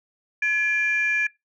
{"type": "tone pair together", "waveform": "sine", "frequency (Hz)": [1700, 2381], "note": ["G#6", "D7"], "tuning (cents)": [40, 23], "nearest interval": "tritone", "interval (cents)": 583, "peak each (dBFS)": -21, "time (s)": [0.42, 1.27], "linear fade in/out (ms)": 5, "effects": ["noise-tail reverb RT60 0.2 s tail -23 dB re dry", "tanh soft clip ceiling -14 dBFS"]}